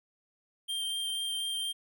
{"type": "tone with vibrato", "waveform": "square", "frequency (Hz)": 3170, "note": "G7", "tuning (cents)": 19, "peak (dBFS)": -32, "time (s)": [0.68, 1.73], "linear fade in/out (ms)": 20, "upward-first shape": "sine", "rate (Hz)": 4.1, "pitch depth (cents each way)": 9, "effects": []}